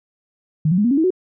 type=tone with pitch steps; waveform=sine; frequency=155.56 / 179.73 / 207.6 / 239.9 / 277.2 / 320.2 / 370 Hz; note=D#3 / F3 / G#3 / A#3 / C#4 / D#4 / F#4; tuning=0 / +50 / 0 / +50 / 0 / +50 / 0 cents; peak=-13 dBFS; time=0.65-1.105 s; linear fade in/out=5 ms; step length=65 ms; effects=none